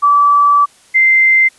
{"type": "tone pair in turn", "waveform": "sine", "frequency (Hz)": [1155, 2082], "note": ["D6", "C7"], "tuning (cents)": [-29, -9], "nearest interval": "minor seventh", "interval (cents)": 1020, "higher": "second", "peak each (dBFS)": -6, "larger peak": "neither", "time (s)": [[0.02, 0.66], [0.94, 1.49]], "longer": "first", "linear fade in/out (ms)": 20, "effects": ["white hiss -47 dBFS RMS until 1.58 s", "resampled to 24000 Hz"]}